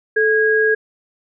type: tone pair together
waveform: sine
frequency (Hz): 436.4 / 1643.4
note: A4 / G#6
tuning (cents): -14 / -19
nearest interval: octave + major seventh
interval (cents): 2295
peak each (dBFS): -15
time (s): 0.16-0.75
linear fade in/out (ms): 10
effects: none